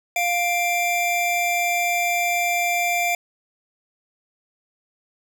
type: tone pair together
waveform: square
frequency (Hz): 701.3 / 2357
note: F5 / D7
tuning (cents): +7 / +6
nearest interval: octave + major sixth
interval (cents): 2099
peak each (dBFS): -23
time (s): 0.16-3.15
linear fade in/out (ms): 2
effects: none